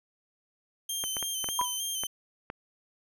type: tone with vibrato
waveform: 15% pulse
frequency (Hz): 3136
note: G7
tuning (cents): 0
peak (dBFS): -24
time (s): 0.89-2.07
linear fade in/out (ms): 5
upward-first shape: square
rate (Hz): 3.3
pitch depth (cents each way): 31
type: clicks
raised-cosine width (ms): 0.5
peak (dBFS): -21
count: 8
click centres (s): 1.039 / 1.168 / 1.227 / 1.443 / 1.488 / 1.613 / 2.036 / 2.501
type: tone with exponential decay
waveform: sine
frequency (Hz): 987.8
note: B5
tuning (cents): 0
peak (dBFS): -21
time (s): 1.59-1.77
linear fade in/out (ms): 2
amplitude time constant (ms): 38
effects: none